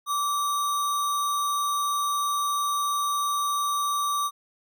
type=tone with sample-and-hold; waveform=sine; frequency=1163 Hz; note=D6; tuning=17 cents flat; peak=-23 dBFS; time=0.06-4.31 s; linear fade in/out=50 ms; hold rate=4900 Hz; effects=none